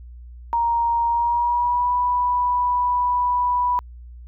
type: tone with pitch glide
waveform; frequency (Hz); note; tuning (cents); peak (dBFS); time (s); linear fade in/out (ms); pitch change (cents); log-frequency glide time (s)
sine; 936 to 983.7; A#5 to B5; +7 to -7; -17; 0.53-3.79; 0; +86; 1.08-1.92
effects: added 60 Hz sine -37 dBFS peak until 4.27 s